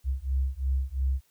sine beating tone pair, 65 / 67.9 Hz, C2 / C#2, -11 / -35 cents, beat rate 2.9 Hz, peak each -28 dBFS, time 0.04-1.21 s, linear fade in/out 50 ms, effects white hiss -67 dBFS RMS until 1.3 s

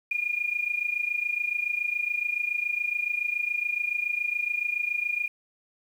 sine tone with amplitude modulation, 2428 Hz, D#7, 43 cents flat, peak -22 dBFS, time 0.11-5.28 s, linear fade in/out 5 ms, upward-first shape sine, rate 27.1 Hz, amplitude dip 80%, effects 9-bit

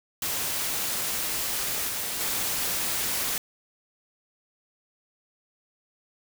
white noise with level steps, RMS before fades -29 / -31 / -28 dBFS, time 0.22-3.38 s, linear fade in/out 2 ms, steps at 1.88 / 2.2 s, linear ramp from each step 10 ms, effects none

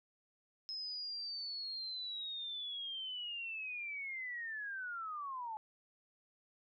sine linear sweep, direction down, 5160 to 848 Hz, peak -40 dBFS, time 0.69-5.57 s, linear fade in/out 0 ms, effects none

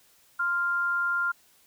sine tone pair together, 1046.5 / 1396.9 Hz, C6 / F6, 0 / 0 cents, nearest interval perfect fourth, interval 500 cents, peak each -35 / -24 dBFS, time 0.39-1.32 s, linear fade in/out 10 ms, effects white hiss -61 dBFS RMS until 1.66 s

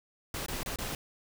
pink noise with dropouts, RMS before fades -36 dBFS, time 0.34-0.95 s, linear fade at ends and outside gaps 2 ms, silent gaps 0.462-0.483 / 0.632-0.66 / 0.76-0.786 s, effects none

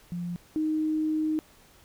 sine tone pair in turn, 174.61 / 311.1 Hz, F3 / D#4, 0 / 0 cents, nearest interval minor seventh, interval 1000 cents, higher second, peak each -30 / -24 dBFS, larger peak second, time 0.12-0.36 / 0.56-1.39 s, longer second, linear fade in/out 0 ms, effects pink hiss -57 dBFS RMS until 1.84 s

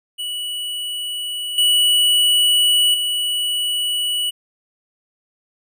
square tone with level steps, 2944 Hz, F#7, 9 cents flat, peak -24 / -13 / -19 dBFS, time 0.18-4.31 s, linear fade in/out 20 ms, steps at 1.58 / 2.94 s, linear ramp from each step 2 ms, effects none

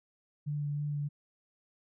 sine tone with vibrato, 146.3 Hz, D3, 6 cents flat, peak -31 dBFS, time 0.46-1.09 s, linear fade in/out 20 ms, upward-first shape sine, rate 3.2 Hz, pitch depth 14 cents each way, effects none

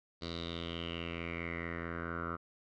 10% pulse tone with low-pass filter sweep, 84.5 Hz, E2, 43 cents sharp, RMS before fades -40 dBFS, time 0.21-2.37 s, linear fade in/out 20 ms, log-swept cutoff 4300 to 1300 Hz, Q 6.7, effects none

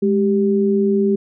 sine tone pair together, 207.7 / 392 Hz, G#3 / G4, 0 / 0 cents, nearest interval major seventh, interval 1100 cents, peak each -16 dBFS, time 0.02-1.16 s, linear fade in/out 10 ms, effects none

